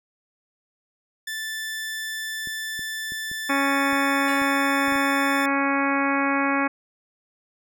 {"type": "tone", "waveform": "sawtooth", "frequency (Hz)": 1760, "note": "A6", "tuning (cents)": 0, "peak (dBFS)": -25, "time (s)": [1.27, 5.46], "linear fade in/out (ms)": 5}
{"type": "clicks", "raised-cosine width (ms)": 3, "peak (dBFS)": -29, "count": 9, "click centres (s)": [2.473, 2.793, 3.121, 3.315, 3.93, 4.418, 4.882, 4.923, 4.957]}
{"type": "harmonic tone", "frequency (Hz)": 277.2, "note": "C#4", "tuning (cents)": 0, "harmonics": [1, 2, 3, 4, 5, 6, 7, 8, 9], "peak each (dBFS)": [-24, -30, -29, -27, -30, -29, -33, -30, -34], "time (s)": [3.49, 6.68], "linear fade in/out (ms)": 10}
{"type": "tone with exponential decay", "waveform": "10% pulse", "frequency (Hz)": 571, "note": "D5", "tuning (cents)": -49, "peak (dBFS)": -25, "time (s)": [4.28, 4.71], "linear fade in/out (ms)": 1, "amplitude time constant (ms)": 93}
{"effects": []}